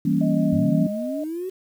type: chord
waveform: sine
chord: E diminished seventh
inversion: none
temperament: equal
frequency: 164.81 / 196 / 233.1 / 277.2 Hz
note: E3 / G3 / Bb3 / Db4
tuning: 0 / 0 / 0 / 0 cents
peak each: -23 dBFS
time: 0.05-0.87 s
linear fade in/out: 5 ms
type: tone with vibrato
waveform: sine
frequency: 623 Hz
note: D#5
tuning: 2 cents sharp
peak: -28 dBFS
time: 0.21-1.24 s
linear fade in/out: 5 ms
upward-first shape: sine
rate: 5.5 Hz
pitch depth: 14 cents each way
type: linear sweep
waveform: sine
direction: up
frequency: 88.2 to 382.9 Hz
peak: -26 dBFS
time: 0.52-1.5 s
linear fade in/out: 10 ms
effects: 8-bit